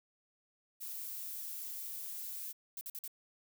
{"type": "noise", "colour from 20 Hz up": "violet", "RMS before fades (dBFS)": -43, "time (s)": [0.8, 2.53], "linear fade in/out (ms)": 20}
{"type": "noise bursts", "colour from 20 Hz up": "violet", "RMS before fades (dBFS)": -43, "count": 4, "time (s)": [2.77, 3.078], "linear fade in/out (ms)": 2, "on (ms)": 41, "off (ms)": 48}
{"effects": []}